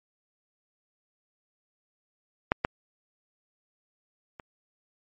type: clicks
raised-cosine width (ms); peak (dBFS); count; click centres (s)
0.5; -6 / -8 / -26; 3; 2.519 / 2.649 / 4.398
effects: MP3 48 kbps